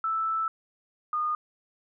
sine tone pair in turn, 1318.5 / 1224.2 Hz, E6 / D#6, 0 / -28 cents, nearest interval minor second, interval 128 cents, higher first, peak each -25 dBFS, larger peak neither, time 0.04-0.48 / 1.13-1.35 s, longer first, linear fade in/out 2 ms, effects none

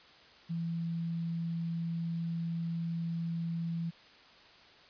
sine tone, 167.2 Hz, E3, 25 cents sharp, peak -32 dBFS, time 0.49-3.91 s, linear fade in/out 20 ms, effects white hiss -57 dBFS RMS until 4.89 s + resampled to 11025 Hz

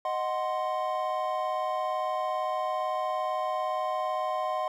triangle chord, C diminished, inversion first, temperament equal, 622.3 / 740 / 1046.5 Hz, Eb5 / Gb5 / C6, 0 / 0 / 0 cents, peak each -30 dBFS, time 0.05-4.68 s, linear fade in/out 2 ms, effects none

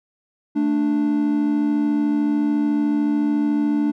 triangle tone pair together, 220.3 / 294.1 Hz, A3 / D4, +2 / +3 cents, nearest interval perfect fourth, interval 501 cents, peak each -21 / -16 dBFS, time 0.55-3.92 s, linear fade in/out 20 ms, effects none

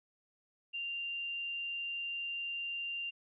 sine tone with frequency modulation, 2784 Hz, F7, 6 cents flat, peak -36 dBFS, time 0.73-3.11 s, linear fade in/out 20 ms, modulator 25 Hz, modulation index 0.23, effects none

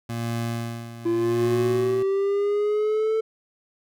25% pulse tone with tremolo, 116.54 Hz, A#2, in tune, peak -21 dBFS, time 0.09-2.03 s, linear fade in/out 5 ms, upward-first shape sine, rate 0.85 Hz, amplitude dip 75%
triangle linear sweep, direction up, 338.8 to 444 Hz, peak -18 dBFS, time 1.05-3.21 s, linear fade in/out 10 ms
effects none

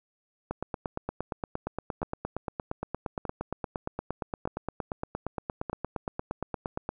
two click trains, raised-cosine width 1 ms, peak -19 / -17 dBFS, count 4 / 56, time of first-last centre 2.03-5.697 / 0.51-6.891 s, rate 0.818 / 8.62 Hz, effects none

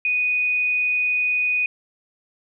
sine tone, 2482 Hz, D#7, 5 cents flat, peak -18 dBFS, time 0.05-1.66 s, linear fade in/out 2 ms, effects none

